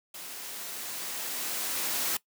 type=noise with level ramp; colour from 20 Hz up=white; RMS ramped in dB=-42 to -29 dBFS; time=0.14-2.17 s; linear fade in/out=5 ms; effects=noise-tail reverb RT60 0.1 s tail -20 dB re dry + high-pass 200 Hz 12 dB/octave